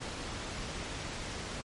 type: noise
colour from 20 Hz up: pink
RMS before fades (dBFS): -39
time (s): 0-1.62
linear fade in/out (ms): 20
effects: low-pass 7000 Hz 12 dB/octave + MP3 48 kbps